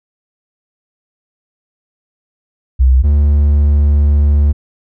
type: tone pair in turn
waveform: sine / triangle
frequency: 64.4 / 72.73 Hz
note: C2 / D2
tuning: -27 / -16 cents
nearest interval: major second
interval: 211 cents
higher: second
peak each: -5 dBFS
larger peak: neither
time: 2.79-3.03 / 3.03-4.53 s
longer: second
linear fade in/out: 20 ms
effects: none